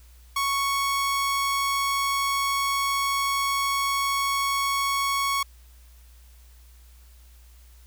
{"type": "tone", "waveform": "sawtooth", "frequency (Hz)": 1108.7, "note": "C#6", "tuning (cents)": 0, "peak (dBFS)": -19, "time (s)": [0.36, 5.43], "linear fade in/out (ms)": 5, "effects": ["added 60 Hz sine -48 dBFS peak until 7.86 s", "white hiss -59 dBFS RMS until 7.86 s"]}